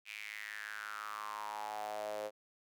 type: tone with high-pass filter sweep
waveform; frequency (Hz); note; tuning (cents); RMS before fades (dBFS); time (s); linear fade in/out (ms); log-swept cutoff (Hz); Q
sawtooth; 105.8; G#2; +33; -43; 0.05-2.31; 50; 2500 to 530; 6.4
effects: none